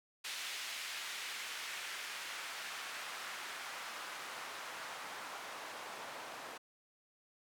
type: noise with band-pass filter sweep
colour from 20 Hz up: white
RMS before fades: -45 dBFS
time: 0.24-6.58 s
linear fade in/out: 10 ms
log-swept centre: 2600 to 770 Hz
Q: 0.95
effects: none